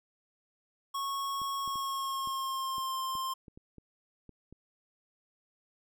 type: tone with pitch glide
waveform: square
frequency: 1101 to 1053.1 Hz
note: C#6 to C6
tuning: -12 to +11 cents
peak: -33 dBFS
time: 0.94-3.34 s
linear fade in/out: 10 ms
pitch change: -77 cents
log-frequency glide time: 1.58-2.98 s
type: clicks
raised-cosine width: 3 ms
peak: -37 dBFS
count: 11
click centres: 1.417 / 1.677 / 1.757 / 2.274 / 2.782 / 3.153 / 3.482 / 3.575 / 3.783 / 4.293 / 4.526 s
effects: none